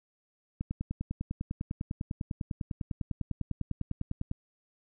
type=click train; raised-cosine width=5 ms; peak=-21 dBFS; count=38; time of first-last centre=0.61-4.314 s; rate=9.99 Hz; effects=none